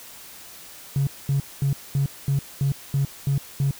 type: tone bursts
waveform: triangle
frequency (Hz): 138.59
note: C#3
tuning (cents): 0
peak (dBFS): -15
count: 9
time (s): 0.96-3.71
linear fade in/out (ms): 2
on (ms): 110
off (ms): 220
effects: tanh soft clip ceiling -15 dBFS + white hiss -43 dBFS RMS until 3.79 s